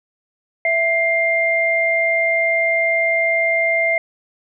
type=tone pair together; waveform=sine; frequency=662.4 / 2100 Hz; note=E5 / C7; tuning=+8 / +6 cents; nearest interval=octave + minor sixth; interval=1998 cents; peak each=-19 / -16 dBFS; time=0.65-3.98 s; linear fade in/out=2 ms; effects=none